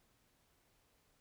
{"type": "silence", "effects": ["pink hiss -74 dBFS RMS until 1.2 s"]}